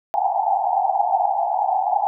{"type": "band-pass noise", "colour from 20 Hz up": "pink", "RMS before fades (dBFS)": -20, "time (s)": [0.14, 2.07], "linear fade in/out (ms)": 0, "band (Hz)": [720, 860], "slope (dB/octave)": 96, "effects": []}